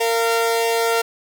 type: tone pair together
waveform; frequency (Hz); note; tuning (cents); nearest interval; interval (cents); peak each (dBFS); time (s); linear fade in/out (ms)
sawtooth; 459.9 / 689.1; A#4 / F5; -23 / -23; perfect fifth; 700; -14 / -19; 0-1.02; 10
effects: 8-bit